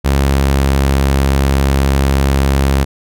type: tone with pitch glide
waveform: sawtooth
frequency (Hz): 68.7 to 68.26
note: C#2 to C#2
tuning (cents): -15 to -26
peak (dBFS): -6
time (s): 0.04-2.85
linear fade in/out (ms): 20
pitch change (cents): -11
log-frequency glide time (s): 0.18-0.65
effects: none